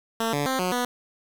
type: tone with pitch steps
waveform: 10% pulse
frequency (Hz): 226.4 / 144.6 / 262.4 / 182.1 / 245.8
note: A3 / D3 / C4 / F#3 / B3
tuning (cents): +50 / -27 / +5 / -27 / -8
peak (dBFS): -15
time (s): 0.2-0.85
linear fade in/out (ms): 2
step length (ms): 130
effects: 7-bit

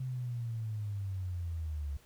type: linear sweep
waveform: sine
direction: down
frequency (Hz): 130.81 to 69.3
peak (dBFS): -34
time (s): 0-1.97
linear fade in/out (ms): 5
effects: pink hiss -63 dBFS RMS until 2.05 s

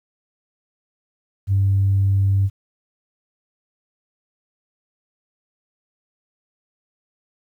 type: tone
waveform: sine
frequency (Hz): 98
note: G2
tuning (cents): 0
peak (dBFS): -13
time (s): 1.47-2.5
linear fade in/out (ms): 50
effects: tanh soft clip ceiling -10 dBFS + 9-bit

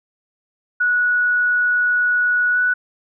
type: tone with pitch glide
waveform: sine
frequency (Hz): 1466 to 1480.5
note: F#6 to F#6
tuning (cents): -16 to +1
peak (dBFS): -14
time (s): 0.8-2.74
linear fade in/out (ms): 10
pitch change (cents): +17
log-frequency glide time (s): 2.53-2.58
effects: none

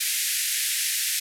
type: band-pass noise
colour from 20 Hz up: white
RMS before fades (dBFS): -26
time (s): 0-1.2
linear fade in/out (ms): 10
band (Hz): 1700 to 13000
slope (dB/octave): 48
effects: none

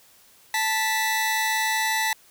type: tone pair together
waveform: sawtooth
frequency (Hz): 880 / 1968.7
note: A5 / B6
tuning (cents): 0 / -6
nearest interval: octave + major second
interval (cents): 1394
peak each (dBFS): -21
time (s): 0.54-2.13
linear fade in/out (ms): 2
effects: white hiss -55 dBFS RMS until 2.3 s

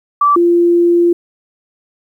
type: tone pair in turn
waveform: sine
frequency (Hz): 1161 / 345.2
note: D6 / F4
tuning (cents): -20 / -20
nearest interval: octave + major sixth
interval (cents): 2100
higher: first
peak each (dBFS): -7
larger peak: neither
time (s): 0.21-0.36 / 0.36-1.13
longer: second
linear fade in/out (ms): 5
effects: 8-bit

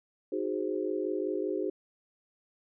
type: chord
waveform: sine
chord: Ab dominant seventh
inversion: second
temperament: equal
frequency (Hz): 311.1 / 370 / 415.3 / 523.3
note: Eb4 / Gb4 / Ab4 / C5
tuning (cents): 0 / 0 / 0 / 0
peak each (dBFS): -35 / -33 / -34 / -38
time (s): 0.32-1.7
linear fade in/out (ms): 5
effects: none

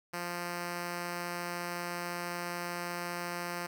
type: tone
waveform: 5% pulse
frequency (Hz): 174.61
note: F3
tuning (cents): 0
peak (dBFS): -24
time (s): 0.13-3.67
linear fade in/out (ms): 10
effects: none

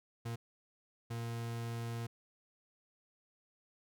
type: tone bursts at uneven times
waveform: 40% pulse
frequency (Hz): 116.5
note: A#2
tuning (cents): -1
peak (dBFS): -37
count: 2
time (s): 0.25-0.36 / 1.1-2.07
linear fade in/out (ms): 10
effects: none

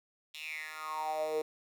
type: tone with high-pass filter sweep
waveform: 10% pulse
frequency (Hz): 155.8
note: D#3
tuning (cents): +3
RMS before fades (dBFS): -37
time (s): 0.34-1.42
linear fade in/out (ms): 5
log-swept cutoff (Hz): 3200 to 420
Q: 7.6
effects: none

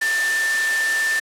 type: tone in noise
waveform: sine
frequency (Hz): 1780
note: A6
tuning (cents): +20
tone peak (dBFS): -18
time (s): 0.01-1.2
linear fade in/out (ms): 10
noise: white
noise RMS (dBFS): -26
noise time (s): 0.01-1.2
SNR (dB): +5
effects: high-pass 400 Hz 12 dB/octave + low-pass 9000 Hz 12 dB/octave

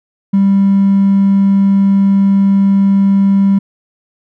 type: tone with hard clipping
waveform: triangle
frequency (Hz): 196.6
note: G3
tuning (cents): +5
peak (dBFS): -7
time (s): 0.33-3.59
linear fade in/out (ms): 10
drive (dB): 4
effects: none

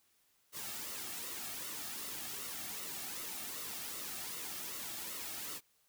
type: noise with flanger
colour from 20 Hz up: white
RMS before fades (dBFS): -43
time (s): 0.52-5.61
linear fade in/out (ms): 50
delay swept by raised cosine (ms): 1.2 to 2.05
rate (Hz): 2.6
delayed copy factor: -0.55
effects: white hiss -73 dBFS RMS until 5.88 s

